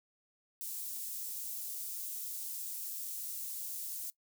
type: high-pass noise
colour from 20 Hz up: white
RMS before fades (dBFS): -41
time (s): 0.61-4.1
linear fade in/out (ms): 0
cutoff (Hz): 7900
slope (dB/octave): 12
effects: noise-tail reverb RT60 0.1 s tail -20 dB re dry